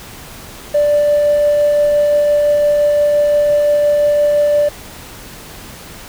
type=tone with tremolo; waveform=triangle; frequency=587.3 Hz; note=D5; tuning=in tune; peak=-5 dBFS; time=0.74-4.69 s; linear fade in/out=10 ms; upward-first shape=triangle; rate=5.8 Hz; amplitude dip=25%; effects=tanh soft clip ceiling -6 dBFS + pink hiss -34 dBFS RMS until 6.08 s